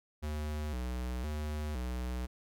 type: tone with vibrato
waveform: square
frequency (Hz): 68.5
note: C#2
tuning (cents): -20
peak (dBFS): -35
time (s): 0.22-2.27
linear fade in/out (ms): 20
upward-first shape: square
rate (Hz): 0.98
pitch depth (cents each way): 170
effects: none